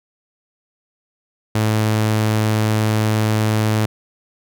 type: tone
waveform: sawtooth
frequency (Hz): 108.4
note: A2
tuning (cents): -25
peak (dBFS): -11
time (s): 1.55-3.86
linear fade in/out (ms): 5
effects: none